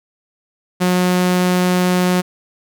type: tone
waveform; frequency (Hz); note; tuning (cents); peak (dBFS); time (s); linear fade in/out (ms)
sawtooth; 180.9; F#3; -39; -9; 0.8-2.22; 20
effects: none